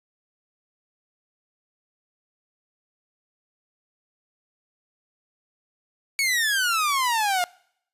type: exponential sweep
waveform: sawtooth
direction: down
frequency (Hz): 2252 to 698.5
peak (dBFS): -17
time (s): 6.19-7.44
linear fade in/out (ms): 0
effects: noise-tail reverb RT60 0.7 s tail -25 dB re dry + resampled to 32000 Hz